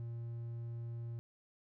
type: tone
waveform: triangle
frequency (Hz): 117.1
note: A#2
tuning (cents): +8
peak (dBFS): -38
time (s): 0-1.19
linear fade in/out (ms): 0
effects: none